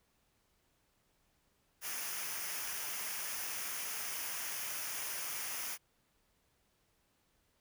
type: noise with comb filter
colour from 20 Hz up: white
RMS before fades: -40 dBFS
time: 1.81-5.78 s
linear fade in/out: 50 ms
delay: 0.25 ms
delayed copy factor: -0.6
effects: pink hiss -75 dBFS RMS until 7.6 s